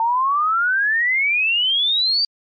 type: exponential sweep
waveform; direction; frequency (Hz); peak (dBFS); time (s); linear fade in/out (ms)
sine; up; 892 to 4704; -15; 0-2.25; 2
effects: MP3 64 kbps